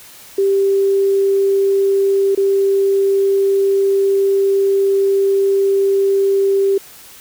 sine tone with dropouts, 392.8 Hz, G4, 4 cents sharp, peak -11 dBFS, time 0.38-6.78 s, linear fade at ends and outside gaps 5 ms, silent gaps 2.35-2.374 s, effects white hiss -40 dBFS RMS until 7.2 s

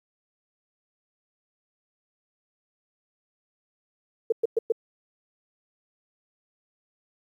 sine tone bursts, 454.8 Hz, A#4, 43 cents flat, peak -18 dBFS, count 4, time 4.3-4.722 s, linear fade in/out 5 ms, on 23 ms, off 110 ms, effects 10-bit

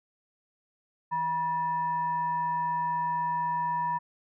sine tone with frequency modulation, 966 Hz, B5, 39 cents flat, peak -26 dBFS, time 1.11-3.99 s, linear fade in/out 20 ms, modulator 804 Hz, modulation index 0.34, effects none

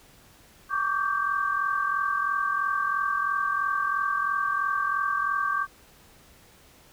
sine tone cluster, 1128 / 1171 / 1571 Hz, C#6 / D6 / G6, +30 / -5 / +3 cents, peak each -28 dBFS, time 0.69-5.67 s, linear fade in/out 50 ms, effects pink hiss -55 dBFS RMS until 6.92 s

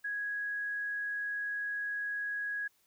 sine tone, 1661.2 Hz, G#6, in tune, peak -33 dBFS, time 0.04-2.68 s, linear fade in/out 10 ms, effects white hiss -71 dBFS RMS until 2.86 s

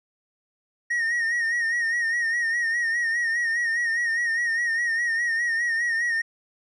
triangle tone with vibrato, 1864.7 Hz, A#6, in tune, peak -20 dBFS, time 0.9-6.22 s, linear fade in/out 10 ms, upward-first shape sine, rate 4.9 Hz, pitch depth 57 cents each way, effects resampled to 22050 Hz

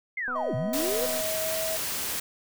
sine linear two-way sweep, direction down then up, 2155 to 110 to 518 Hz, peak -28 dBFS, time 0.17-1.06 s, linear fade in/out 5 ms, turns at 0.55 s
click train, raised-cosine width 1 ms, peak -28 dBFS, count 233, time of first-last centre 0.28-1.208 s, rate 250 Hz
triangle tone with pitch glide, 636 to 642.3 Hz, D#5 to E5, +38 to -45 cents, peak -28 dBFS, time 0.35-1.77 s, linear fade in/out 10 ms, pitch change +17 cents, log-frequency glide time 1.39-1.59 s
white noise, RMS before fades -31 dBFS, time 0.73-2.2 s, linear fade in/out 5 ms
effects none

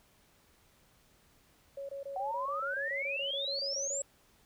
sine tone bursts, 554.4 Hz, C#5, in tune, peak -38 dBFS, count 16, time 1.77-4.02 s, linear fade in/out 5 ms, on 120 ms, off 22 ms
sine exponential sweep, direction up, 740 to 7810 Hz, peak -33 dBFS, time 2.16-4.02 s, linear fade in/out 2 ms
effects pink hiss -66 dBFS RMS until 4.45 s

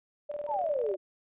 sine tone with tremolo, 587.3 Hz, D5, in tune, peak -31 dBFS, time 0.29-0.96 s, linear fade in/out 10 ms, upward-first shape square, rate 20 Hz, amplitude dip 65%
sine exponential sweep, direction down, 963 to 354.9 Hz, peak -28 dBFS, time 0.47-0.97 s, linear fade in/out 50 ms
effects resampled to 8000 Hz

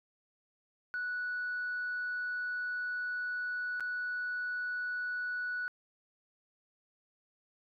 sine tone with dropouts, 1475 Hz, F#6, 6 cents flat, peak -32 dBFS, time 0.94-5.68 s, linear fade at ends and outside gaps 0 ms, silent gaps 3.798-3.806 s, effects tanh soft clip ceiling -30 dBFS

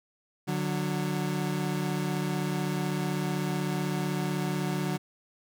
30% pulse tone pair together, 147.98 / 183.9 Hz, D3 / F#3, +13 / -10 cents, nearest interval major third, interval 377 cents, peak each -28 dBFS, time 0.47-4.98 s, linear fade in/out 20 ms, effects none

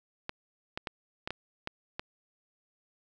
clicks, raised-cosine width 0.3 ms, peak -18 dBFS, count 7, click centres 0.294 / 0.775 / 0.872 / 1.275 / 1.306 / 1.674 / 1.995 s, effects none

